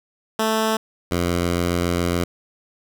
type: tone pair in turn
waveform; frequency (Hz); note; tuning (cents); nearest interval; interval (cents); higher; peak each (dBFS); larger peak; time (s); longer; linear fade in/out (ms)
10% pulse; 220.2 / 87.16; A3 / F2; +2 / -3; octave + major third; 1605; first; -10 / -11; first; 0.39-0.77 / 1.11-2.24; second; 5
effects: none